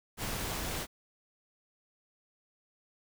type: noise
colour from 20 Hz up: pink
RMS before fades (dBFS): -36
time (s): 0.17-0.87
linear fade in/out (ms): 50
effects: none